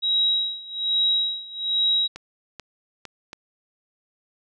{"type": "tone with tremolo", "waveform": "sine", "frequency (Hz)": 3839, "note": "B7", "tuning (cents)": -50, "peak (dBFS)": -17, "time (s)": [0.02, 2.08], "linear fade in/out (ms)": 20, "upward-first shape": "sine", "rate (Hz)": 1.2, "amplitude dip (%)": 90}
{"type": "clicks", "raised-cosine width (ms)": 0.2, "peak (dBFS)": -19, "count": 4, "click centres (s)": [2.16, 2.597, 3.053, 3.331]}
{"effects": []}